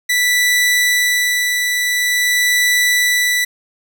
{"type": "tone with tremolo", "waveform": "sawtooth", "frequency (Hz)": 1972, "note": "B6", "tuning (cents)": -3, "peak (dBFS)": -8, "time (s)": [0.09, 3.45], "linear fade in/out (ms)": 10, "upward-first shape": "sine", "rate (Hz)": 0.47, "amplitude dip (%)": 35, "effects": []}